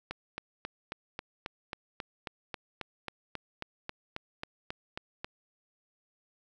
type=click train; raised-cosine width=0.3 ms; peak=-20 dBFS; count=20; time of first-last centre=0.11-5.245 s; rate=3.7 Hz; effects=10-bit